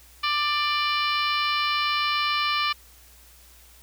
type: harmonic tone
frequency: 591 Hz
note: D5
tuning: 11 cents sharp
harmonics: 2 / 3 / 4 / 5 / 6 / 7 / 8 / 9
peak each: -25 / -33 / -28 / -30 / -35 / -33 / -37 / -38 dBFS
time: 0.23-2.73 s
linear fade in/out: 10 ms
effects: added 60 Hz sine -53 dBFS peak until 3.82 s + white hiss -53 dBFS RMS until 3.82 s